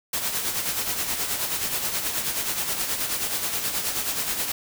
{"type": "noise with tremolo", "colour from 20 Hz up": "white", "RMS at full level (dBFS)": -25, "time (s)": [0.13, 4.52], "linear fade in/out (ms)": 5, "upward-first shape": "sine", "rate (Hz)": 9.4, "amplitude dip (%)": 50, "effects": []}